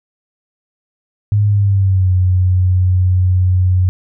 sine tone with pitch glide, 103.5 to 91.68 Hz, G#2 to F#2, -5 to -15 cents, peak -9 dBFS, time 1.32-3.89 s, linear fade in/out 0 ms, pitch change -210 cents, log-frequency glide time 1.47-2.12 s, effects none

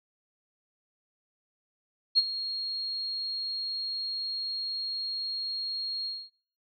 sine tone with ADSR envelope, 4269 Hz, C8, 34 cents sharp, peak -16 dBFS, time 2.15-6.3 s, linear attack 31 ms, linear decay 32 ms, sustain -15 dB, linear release 240 ms, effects noise-tail reverb RT60 0.5 s tail -21 dB re dry

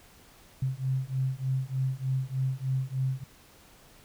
sine beating tone pair, 130.2 / 133.5 Hz, C3 / C3, -8 / +35 cents, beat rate 3.3 Hz, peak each -30 dBFS, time 0.62-3.24 s, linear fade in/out 5 ms, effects pink hiss -56 dBFS RMS until 4.04 s

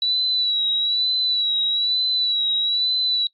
sine tone with vibrato, 3928 Hz, B7, 10 cents flat, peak -18 dBFS, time 0.02-3.27 s, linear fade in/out 2 ms, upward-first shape sine, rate 1.1 Hz, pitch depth 44 cents each way, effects noise-tail reverb RT60 0.1 s tail -20 dB re dry + AAC 64 kbps

